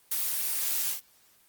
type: noise with ADSR envelope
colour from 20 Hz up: blue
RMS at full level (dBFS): -27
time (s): 0.11-1.01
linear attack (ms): 8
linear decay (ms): 24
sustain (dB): -2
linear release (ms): 110
effects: white hiss -62 dBFS RMS until 1.48 s + Opus 24 kbps